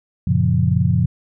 sine chord, Gb major seventh, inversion none, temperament equal, 92.5 / 116.54 / 138.59 / 174.61 Hz, Gb2 / Bb2 / Db3 / F3, 0 / 0 / 0 / 0 cents, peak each -19 dBFS, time 0.27-1.06 s, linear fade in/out 5 ms, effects none

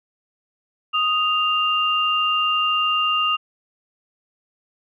sine tone pair together, 1244.5 / 2794 Hz, D#6 / F7, 0 / 0 cents, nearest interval octave + major second, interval 1400 cents, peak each -20 dBFS, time 0.93-3.37 s, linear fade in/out 20 ms, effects none

